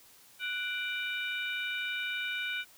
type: harmonic tone with a mistuned harmonic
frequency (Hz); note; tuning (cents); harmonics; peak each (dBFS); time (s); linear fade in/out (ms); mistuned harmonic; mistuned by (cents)
740; F#5; 0; 2 / 3 / 4 / 5; -36 / -36 / -40 / -42; 0.39-2.65; 50; 3; +100
effects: white hiss -58 dBFS RMS until 2.77 s